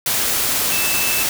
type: tone in noise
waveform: sine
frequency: 2637 Hz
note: E7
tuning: in tune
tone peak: -23 dBFS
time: 0.72-1.23 s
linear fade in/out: 2 ms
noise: white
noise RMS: -19 dBFS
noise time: 0.06-1.29 s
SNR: -7 dB
effects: none